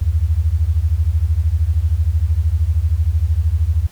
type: beating tone pair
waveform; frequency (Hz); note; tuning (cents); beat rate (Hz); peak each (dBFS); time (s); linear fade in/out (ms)
sine; 73.42 / 86.42; D2 / F2; 0 / -18; 13; -16; 0.01-3.87; 10
effects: pink hiss -47 dBFS RMS until 3.91 s